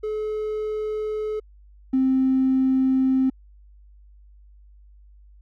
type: tone pair in turn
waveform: triangle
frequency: 428.6 / 262.7 Hz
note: A4 / C4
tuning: -45 / +7 cents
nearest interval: minor sixth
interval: 848 cents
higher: first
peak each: -22 / -13 dBFS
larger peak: second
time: 0.03-1.4 / 1.93-3.3 s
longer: neither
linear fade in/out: 10 ms
effects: tanh soft clip ceiling -14 dBFS + added 50 Hz sine -47 dBFS peak until 5.41 s